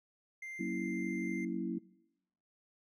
triangle tone, 2093 Hz, C7, in tune, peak -40 dBFS, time 0.42-1.45 s, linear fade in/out 5 ms
sine chord, F# dominant seventh, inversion none, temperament equal, 185 / 233.1 / 277.2 / 329.6 Hz, F#3 / A#3 / C#4 / E4, 0 / 0 / 0 / 0 cents, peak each -39 / -40 / -42 / -39 dBFS, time 0.59-1.79 s, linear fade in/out 10 ms
effects noise-tail reverb RT60 0.9 s tail -22 dB re dry

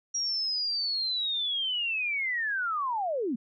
sine linear sweep, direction down, 5700 to 207.7 Hz, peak -27 dBFS, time 0.14-3.36 s, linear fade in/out 10 ms, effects none

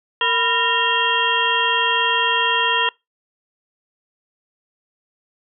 harmonic tone with a mistuned harmonic, 461 Hz, A#4, 19 cents flat, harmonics 1 / 2 / 3 / 4 / 6 / 7, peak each -27 / -21 / -26 / -23 / -22 / -21 dBFS, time 0.21-2.89 s, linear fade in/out 2 ms, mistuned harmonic 2, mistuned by +120 cents, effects noise-tail reverb RT60 0.2 s tail -24 dB re dry

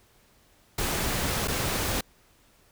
pink noise with dropouts, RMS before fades -28 dBFS, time 0.78-2.01 s, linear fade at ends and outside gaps 5 ms, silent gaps 1.475-1.481 s, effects pink hiss -61 dBFS RMS until 2.71 s

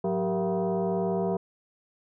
sine tone with frequency modulation, 104.3 Hz, G#2, 8 cents sharp, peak -24 dBFS, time 0.04-1.37 s, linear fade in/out 5 ms, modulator 286 Hz, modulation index 2.2, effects none

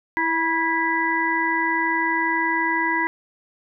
harmonic tone with a mistuned harmonic, 329.6 Hz, E4, in tune, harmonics 1 / 3 / 5 / 6, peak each -27 / -23 / -27 / -23 dBFS, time 0.17-3.07 s, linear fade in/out 0 ms, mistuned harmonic 3, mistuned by -33 cents, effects none

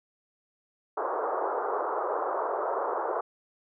pink band-pass noise, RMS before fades -30 dBFS, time 0.97-3.21 s, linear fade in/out 5 ms, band 390 to 1300 Hz, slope 48 dB/octave, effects none

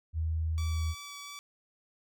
sine tone, 80.2 Hz, E2, 47 cents flat, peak -28 dBFS, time 0.13-0.95 s, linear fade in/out 50 ms
10% pulse tone with vibrato, 1148 Hz, D6, 40 cents flat, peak -34 dBFS, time 0.58-1.39 s, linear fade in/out 0 ms, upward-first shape sine, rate 2.9 Hz, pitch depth 8 cents each way
effects none

